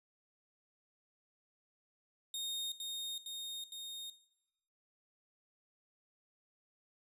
sawtooth tone with echo, 3700 Hz, A#7, 14 cents flat, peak -35 dBFS, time 2.34-2.72 s, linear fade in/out 2 ms, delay 460 ms, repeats 3, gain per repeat -2 dB, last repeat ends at 4.1 s, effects noise-tail reverb RT60 0.9 s tail -18 dB re dry + resampled to 32000 Hz

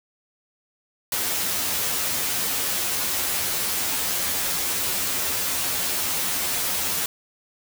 white noise with comb filter, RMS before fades -25 dBFS, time 1.12-7.06 s, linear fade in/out 2 ms, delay 11 ms, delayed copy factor +0.95, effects none

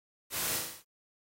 white noise with echo, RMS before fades -35 dBFS, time 0.3-0.61 s, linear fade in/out 50 ms, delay 38 ms, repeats 6, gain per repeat -3 dB, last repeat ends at 0.838 s, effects AAC 48 kbps

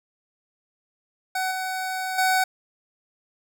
25% pulse tone with level steps, 751 Hz, F#5, 26 cents sharp, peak -20 / -23 / -15 dBFS, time 1.35-2.44 s, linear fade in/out 5 ms, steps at 1.51 / 2.18 s, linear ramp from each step 5 ms, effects none

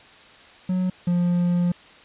triangle tone pair in turn, 183.8 / 175.59 Hz, F#3 / F3, -11 / +10 cents, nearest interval minor second, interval 79 cents, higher first, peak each -18 / -16 dBFS, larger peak second, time 0.69-0.9 / 1.07-1.72 s, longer second, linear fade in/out 5 ms, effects white hiss -48 dBFS RMS until 2.04 s + resampled to 8000 Hz

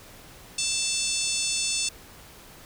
harmonic tone with a mistuned harmonic, 886 Hz, A5, 12 cents sharp, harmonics 3 / 4 / 5 / 6 / 7 / 8 / 9 / 10, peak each -33 / -33 / -33 / -33 / -33 / -33 / -33 / -33 dBFS, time 0.58-1.89 s, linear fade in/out 5 ms, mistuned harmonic 8, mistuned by -33 cents, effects pink hiss -48 dBFS RMS until 2.65 s

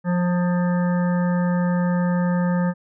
harmonic tone with a mistuned harmonic, 176.9 Hz, F3, 23 cents sharp, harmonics 1 / 3 / 5 / 7 / 9 / 10, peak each -18 / -28 / -32 / -35 / -37 / -38 dBFS, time 0.04-2.74 s, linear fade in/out 50 ms, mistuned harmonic 5, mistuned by +24 cents, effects none

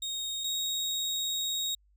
30% pulse tone pair in turn, 3729 / 3764 Hz, A#7 / A#7, 0 / +16 cents, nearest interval unison, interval 16 cents, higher second, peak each -30 / -27 dBFS, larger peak second, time 0.02-0.44 / 0.44-1.75 s, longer second, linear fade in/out 5 ms, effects added 50 Hz sine -62 dBFS peak until 1.96 s

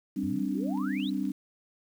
sine chord, G suspended fourth, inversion none, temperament equal, 196 / 261.6 / 293.7 Hz, G3 / C4 / D4, 0 / 0 / 0 cents, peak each -32 dBFS, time 0.16-1.32 s, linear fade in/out 10 ms
sine exponential sweep, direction up, 79.7 to 4100 Hz, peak -38 dBFS, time 0.23-1.1 s, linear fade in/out 5 ms
clicks, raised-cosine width 0.2 ms, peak -37 dBFS, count 3, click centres 0.775 / 1.001 / 1.253 s
effects 9-bit

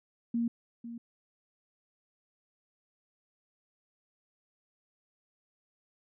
sine tone with echo, 234 Hz, A#3, 7 cents sharp, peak -27 dBFS, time 0.34-0.48 s, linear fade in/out 5 ms, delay 500 ms, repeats 1, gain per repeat -12 dB, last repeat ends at 0.98 s, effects none

